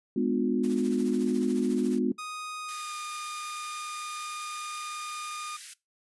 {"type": "chord", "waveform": "sine", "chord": "G# diminished seventh", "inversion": "none", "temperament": "just", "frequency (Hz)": [207.7, 249.2, 299, 358.8], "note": ["G#3", "B3", "D4", "F4"], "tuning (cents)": [0, 16, 31, 47], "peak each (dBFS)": [-30, -27, -32, -30], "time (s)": [0.16, 2.12], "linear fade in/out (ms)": 5}
{"type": "noise with tremolo", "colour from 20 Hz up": "white", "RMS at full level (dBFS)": -44, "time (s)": [0.63, 1.99], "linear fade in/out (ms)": 10, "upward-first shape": "triangle", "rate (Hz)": 14, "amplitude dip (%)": 65}
{"type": "tone with pitch glide", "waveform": "sawtooth", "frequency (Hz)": [1244.5, 1218.2], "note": ["D#6", "D#6"], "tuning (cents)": [0, -37], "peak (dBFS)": -32, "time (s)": [2.18, 5.57], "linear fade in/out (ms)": 10, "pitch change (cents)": -37, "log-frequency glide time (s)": [2.62, 2.93]}
{"type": "high-pass noise", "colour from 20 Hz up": "white", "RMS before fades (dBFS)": -43, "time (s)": [2.68, 5.74], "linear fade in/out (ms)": 10, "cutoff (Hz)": 1500, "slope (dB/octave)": 48}
{"effects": ["noise-tail reverb RT60 0.2 s tail -20 dB re dry", "resampled to 24000 Hz"]}